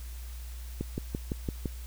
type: click train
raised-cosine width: 3 ms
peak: -18 dBFS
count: 6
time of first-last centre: 0.81-1.657 s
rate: 5.9 Hz
effects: added 60 Hz sine -38 dBFS peak until 1.86 s + white hiss -52 dBFS RMS until 1.86 s